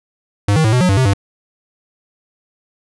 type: tone with pitch steps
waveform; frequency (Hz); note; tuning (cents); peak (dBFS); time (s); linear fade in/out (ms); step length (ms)
square; 101.9 / 158.3 / 109.5 / 125.3 / 182.1 / 97.7 / 130.5 / 99.2; G#2 / D#3 / A2 / B2 / F#3 / G2 / C3 / G2; -32 / +30 / -8 / +25 / -27 / -5 / -4 / +21; -11; 0.48-1.136; 5; 82
effects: resampled to 24000 Hz